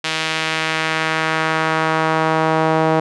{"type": "tone with band-pass filter sweep", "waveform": "sawtooth", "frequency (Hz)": 159.2, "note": "D#3", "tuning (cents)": 40, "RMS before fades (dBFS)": -18, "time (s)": [0.04, 3], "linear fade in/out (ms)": 5, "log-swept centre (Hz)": [3200, 700], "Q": 1.1, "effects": ["resampled to 24000 Hz"]}